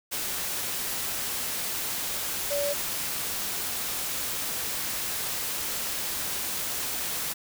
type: tone in noise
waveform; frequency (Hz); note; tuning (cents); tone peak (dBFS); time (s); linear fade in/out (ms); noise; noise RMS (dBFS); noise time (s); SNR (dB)
sine; 573; D5; -43; -26; 2.5-2.74; 20; white; -31; 0.11-7.34; +2
effects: none